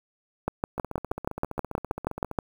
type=two click trains; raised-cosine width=1 ms; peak=-19 / -11 dBFS; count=24 / 13; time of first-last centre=0.78-2.313 / 0.48-2.388 s; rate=15 / 6.29 Hz; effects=7-bit